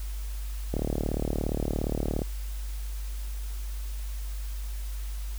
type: click train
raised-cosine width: 2 ms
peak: -15 dBFS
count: 56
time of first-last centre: 0.74-2.218 s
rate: 37.2 Hz
effects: added 50 Hz sine -31 dBFS peak until 5.38 s + white hiss -48 dBFS RMS until 5.38 s